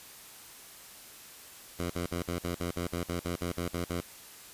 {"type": "tone bursts", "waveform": "10% pulse", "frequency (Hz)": 87, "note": "F2", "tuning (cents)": -6, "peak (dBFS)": -23, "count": 14, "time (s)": [1.79, 4.006], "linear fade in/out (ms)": 5, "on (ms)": 110, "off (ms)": 52, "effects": ["white hiss -50 dBFS RMS until 4.53 s", "resampled to 32000 Hz"]}